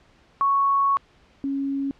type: tone pair in turn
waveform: sine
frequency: 1108.7 / 275.6 Hz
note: C#6 / C#4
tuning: 0 / -10 cents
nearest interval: 2 octaves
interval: 2410 cents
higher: first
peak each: -17 / -23 dBFS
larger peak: first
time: 0.41-0.97 / 1.44-1.91 s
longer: first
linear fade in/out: 0 ms
effects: pink hiss -57 dBFS RMS until 1.99 s + low-pass 4000 Hz 12 dB/octave